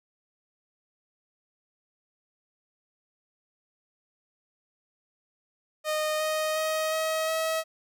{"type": "tone with pitch steps", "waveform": "sawtooth", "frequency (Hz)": [616, 622.4, 628.9, 635.5, 642.2], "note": ["D#5", "D#5", "D#5", "D#5", "E5"], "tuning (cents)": [-17, 0, 18, 36, -45], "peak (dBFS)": -22, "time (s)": [5.84, 7.64], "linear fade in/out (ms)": 50, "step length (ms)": 360, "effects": []}